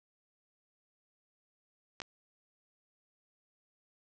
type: clicks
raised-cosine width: 0.2 ms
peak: -23 dBFS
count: 2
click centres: 2.002 / 2.018 s
effects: resampled to 16000 Hz + 10-bit